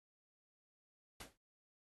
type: noise with exponential decay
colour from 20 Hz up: pink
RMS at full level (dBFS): -45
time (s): 1.2-1.37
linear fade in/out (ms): 5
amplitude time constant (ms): 35
effects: AAC 32 kbps